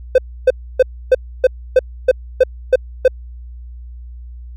triangle tone bursts, 512 Hz, C5, 38 cents flat, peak -3 dBFS, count 10, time 0.15-3.08 s, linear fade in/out 5 ms, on 32 ms, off 290 ms, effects added 60 Hz sine -30 dBFS peak until 4.56 s

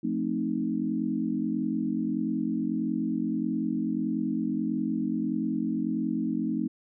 sine chord, F dominant seventh, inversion none, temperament equal, 174.61 / 220 / 261.6 / 311.1 Hz, F3 / A3 / C4 / Eb4, 0 / 0 / 0 / 0 cents, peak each -35 / -30 / -31 / -31 dBFS, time 0.03-6.68 s, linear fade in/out 10 ms, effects none

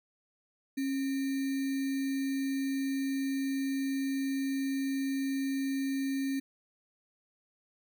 sine tone with sample-and-hold, 271.4 Hz, C#4, 36 cents flat, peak -29 dBFS, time 0.77-6.4 s, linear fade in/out 10 ms, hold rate 2100 Hz, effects none

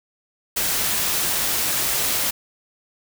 white noise, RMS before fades -22 dBFS, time 0.56-2.31 s, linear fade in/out 10 ms, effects none

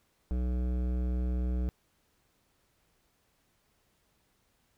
sine tone with hard clipping, 61.74 Hz, B1, in tune, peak -30 dBFS, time 0.31-1.69 s, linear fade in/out 0 ms, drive 14 dB, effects pink hiss -72 dBFS RMS until 4.77 s

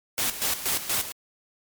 white noise with tremolo, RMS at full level -25 dBFS, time 0.18-1.12 s, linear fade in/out 0 ms, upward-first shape square, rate 4.2 Hz, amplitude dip 70%, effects MP3 96 kbps

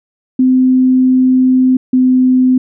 sine tone pair in turn, 257.1 / 255.6 Hz, C4 / C4, -30 / -40 cents, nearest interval unison, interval 10 cents, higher first, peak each -6 dBFS, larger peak neither, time 0.39-1.77 / 1.93-2.58 s, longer first, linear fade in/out 5 ms, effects none

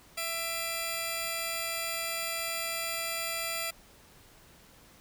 10% pulse tone pair together, 666 / 2379 Hz, E5 / D7, +18 / +22 cents, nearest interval octave + minor seventh, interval 2204 cents, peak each -26 dBFS, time 0.17-3.71 s, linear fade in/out 10 ms, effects pink hiss -57 dBFS RMS until 5 s

